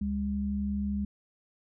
sine tone pair together, 71.7 / 202.8 Hz, D2 / G#3, -41 / -41 cents, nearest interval octave + tritone, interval 1800 cents, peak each -34 / -29 dBFS, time 0.01-1.05 s, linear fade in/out 5 ms, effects none

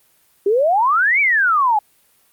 sine exponential two-way sweep, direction up then down, 383.3 to 2349 to 811 Hz, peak -12 dBFS, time 0.46-1.79 s, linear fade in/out 5 ms, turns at 1.2 s, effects white hiss -57 dBFS RMS until 2.32 s + Opus 32 kbps

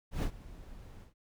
brown noise with ADSR envelope, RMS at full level -29 dBFS, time 0.11-1.14 s, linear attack 120 ms, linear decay 77 ms, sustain -20 dB, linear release 130 ms, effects none

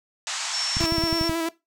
white band-pass noise, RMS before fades -30 dBFS, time 0.27-0.86 s, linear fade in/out 0 ms, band 690 to 7800 Hz, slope 48 dB/octave
sine tone, 5430 Hz, F8, 50 cents flat, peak -25 dBFS, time 0.53-1.29 s, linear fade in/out 10 ms
clicks, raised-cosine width 5 ms, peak -16 dBFS, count 9, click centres 0.769 / 0.809 / 0.84 / 0.923 / 0.983 / 1.038 / 1.128 / 1.212 / 1.295 s
sawtooth tone with vibrato, 329.6 Hz, E4, in tune, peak -20 dBFS, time 0.8-1.49 s, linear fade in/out 5 ms, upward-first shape square, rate 9.1 Hz, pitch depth 22 cents each way
effects noise-tail reverb RT60 0.2 s tail -18 dB re dry

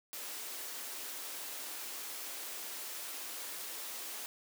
white high-pass noise, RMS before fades -43 dBFS, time 0.13-4.26 s, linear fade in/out 0 ms, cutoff 270 Hz, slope 24 dB/octave, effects none

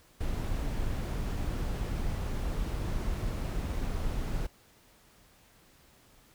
brown noise, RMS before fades -32 dBFS, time 0.2-4.47 s, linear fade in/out 10 ms, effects pink hiss -61 dBFS RMS until 6.34 s

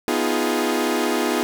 sawtooth chord, F half-diminished seventh, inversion second, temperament equal with one note detuned, 246.9 / 313.7 / 349.2 / 415.3 Hz, Cb4 / Eb4 / F4 / Ab4, 0 / +14 / 0 / 0 cents, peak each -21 dBFS, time 0.08-1.43 s, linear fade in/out 0 ms, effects none

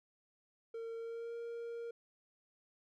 triangle tone with pitch glide, 457 to 466.9 Hz, A#4 to A#4, -34 to +3 cents, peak -39 dBFS, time 0.74-1.91 s, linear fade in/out 5 ms, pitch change +37 cents, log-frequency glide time 0.96-1.35 s, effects none

